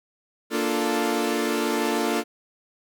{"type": "chord", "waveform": "sawtooth", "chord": "Bb major seventh", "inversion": "none", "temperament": "equal", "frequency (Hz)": [233.1, 293.7, 349.2, 440], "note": ["Bb3", "D4", "F4", "A4"], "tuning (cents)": [0, 0, 0, 0], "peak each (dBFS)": -24, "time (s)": [0.5, 2.24], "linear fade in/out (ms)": 50, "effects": []}